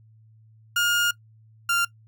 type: tone pair in turn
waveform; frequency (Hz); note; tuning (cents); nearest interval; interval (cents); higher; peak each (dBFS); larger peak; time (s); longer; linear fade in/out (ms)
30% pulse; 1420 / 1391.6; F6 / F6; +28 / -7; unison; 35; first; -17; neither; 0.76-1.11 / 1.69-1.85; first; 5
effects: noise-tail reverb RT60 0.1 s tail -21 dB re dry + added 110 Hz sine -51 dBFS peak until 2.07 s